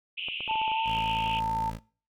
pink band-pass noise, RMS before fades -35 dBFS, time 0.17-1.4 s, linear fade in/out 10 ms, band 2500 to 3100 Hz, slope 96 dB/octave
clicks, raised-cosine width 1 ms, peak -28 dBFS, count 10, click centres 0.285 / 0.406 / 0.478 / 0.512 / 0.556 / 0.616 / 0.679 / 0.717 / 0.981 / 1.269 s
sine tone with pitch glide, 880 to 895.4 Hz, A5 to A5, 0 to +30 cents, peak -26 dBFS, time 0.48-1.71 s, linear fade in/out 20 ms, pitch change +30 cents, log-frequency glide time 0.73-0.8 s
15% pulse tone, 55 Hz, A1, in tune, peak -29 dBFS, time 0.84-1.8 s, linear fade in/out 50 ms
effects noise-tail reverb RT60 0.4 s tail -21 dB re dry

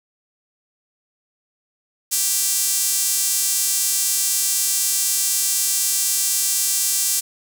sawtooth tone with high-pass filter, 392 Hz, G4, in tune, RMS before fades -20 dBFS, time 2.11-7.21 s, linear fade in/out 20 ms, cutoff 7400 Hz, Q 1.3, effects none

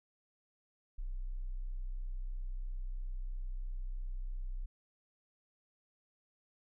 sine tone, 31.51 Hz, B0, 36 cents sharp, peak -36 dBFS, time 0.98-4.66 s, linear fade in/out 10 ms, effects none

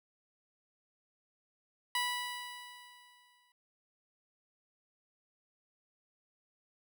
15% pulse tone with exponential decay, 982 Hz, B5, 10 cents flat, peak -23 dBFS, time 1.95-3.52 s, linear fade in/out 2 ms, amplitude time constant 340 ms, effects none

